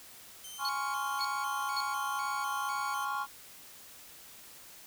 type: tone with vibrato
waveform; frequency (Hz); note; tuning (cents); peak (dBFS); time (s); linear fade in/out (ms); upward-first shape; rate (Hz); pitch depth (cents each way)
15% pulse; 2637; E7; 0; -37; 0.44-3.05; 5; square; 2; 280
type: chord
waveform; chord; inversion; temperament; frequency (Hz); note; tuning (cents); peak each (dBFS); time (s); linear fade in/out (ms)
triangle; Db major seventh; second; equal; 830.6 / 1046.5 / 1108.7 / 1396.9; Ab5 / C6 / Db6 / F6; 0 / 0 / 0 / 0; -36 / -37 / -34 / -36; 0.58-3.27; 50
type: tone bursts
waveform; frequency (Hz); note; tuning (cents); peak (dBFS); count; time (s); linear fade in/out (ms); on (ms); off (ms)
triangle; 4360; C#8; -29; -31; 3; 0.65-1.804; 0; 38; 520
effects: white hiss -52 dBFS RMS until 4.86 s